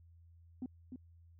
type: tone with echo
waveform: sine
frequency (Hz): 253.1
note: B3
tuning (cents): +43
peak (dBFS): -36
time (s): 0.62-0.66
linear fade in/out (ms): 2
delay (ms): 300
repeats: 1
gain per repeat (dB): -7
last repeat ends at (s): 0.96
effects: tanh soft clip ceiling -35 dBFS + added 84 Hz sine -58 dBFS peak until 1.39 s